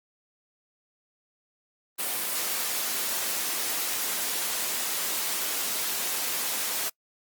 white high-pass noise, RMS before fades -29 dBFS, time 1.98-6.9 s, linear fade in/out 20 ms, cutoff 240 Hz, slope 12 dB/octave, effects noise-tail reverb RT60 0.1 s tail -24 dB re dry + Opus 32 kbps

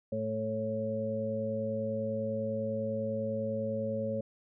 harmonic tone, 110 Hz, A2, in tune, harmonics 1 / 2 / 4 / 5, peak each -39 / -36 / -41 / -33 dBFS, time 0.12-4.21 s, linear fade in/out 5 ms, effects none

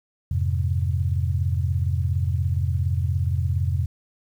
sine chord, F minor, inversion none, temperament equal with one note detuned, 86.65 / 103.83 / 130.81 Hz, F2 / Ab2 / C3, -13 / 0 / 0 cents, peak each -22 / -27 / -26 dBFS, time 0.31-3.86 s, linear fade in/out 5 ms, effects 9-bit

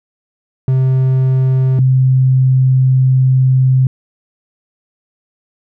triangle / sine tone pair in turn, 130.81 / 130.3 Hz, C3 / C3, 0 / -7 cents, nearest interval unison, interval 7 cents, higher first, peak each -7 dBFS, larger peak neither, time 0.68-1.79 / 1.79-3.87 s, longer second, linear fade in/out 2 ms, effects none

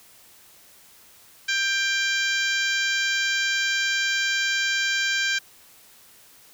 harmonic tone, 790 Hz, G5, 13 cents sharp, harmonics 2 / 3 / 4 / 5 / 6 / 7 / 8 / 9, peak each -24 / -28 / -30 / -32 / -34 / -35 / -36 / -37 dBFS, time 1.48-5.39 s, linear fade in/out 10 ms, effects white hiss -52 dBFS RMS until 6.53 s

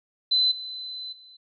sine tone with level steps, 4031 Hz, B7, 35 cents sharp, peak -18 / -33 / -47 dBFS, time 0.31-1.37 s, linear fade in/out 10 ms, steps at 0.51 / 1.12 s, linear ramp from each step 10 ms, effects none

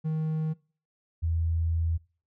triangle / sine tone pair in turn, 157.2 / 82.46 Hz, D#3 / E2, +18 / +1 cents, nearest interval major seventh, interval 1117 cents, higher first, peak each -24 dBFS, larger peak neither, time 0.04-0.54 / 1.22-1.98 s, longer second, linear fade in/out 20 ms, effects noise-tail reverb RT60 0.4 s tail -23 dB re dry

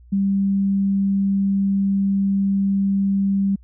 sine tone, 196.7 Hz, G3, 6 cents sharp, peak -16 dBFS, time 0.12-3.56 s, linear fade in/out 10 ms, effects added 60 Hz sine -44 dBFS peak until 3.63 s

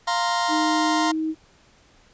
sawtooth chord, F suspended fourth, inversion none, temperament just, 698.5 / 931.3 / 1047.7 Hz, F5 / Bb5 / C6, 0 / -2 / +2 cents, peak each -21 dBFS, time 0.07-1.12 s, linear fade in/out 10 ms
sine tone with pitch glide, 311.1 to 316 Hz, D#4 to D#4, 0 to +27 cents, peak -22 dBFS, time 0.48-1.35 s, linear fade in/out 50 ms, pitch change +27 cents, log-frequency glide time 0.96-1.11 s
effects pink hiss -56 dBFS RMS until 2.13 s + resampled to 16000 Hz

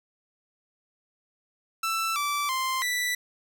sawtooth tone with pitch steps, 1328 / 1162 / 1046 / 1973 Hz, E6 / D6 / C6 / B6, +12 / -19 / -1 / -2 cents, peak -22 dBFS, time 1.83-3.15 s, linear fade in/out 5 ms, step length 330 ms, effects none

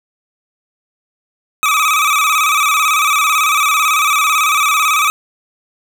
25% pulse tone with vibrato, 1212 Hz, D#6, 46 cents flat, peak -7 dBFS, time 1.63-5.1 s, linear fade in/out 0 ms, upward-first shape square, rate 18 Hz, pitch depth 78 cents each way, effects none

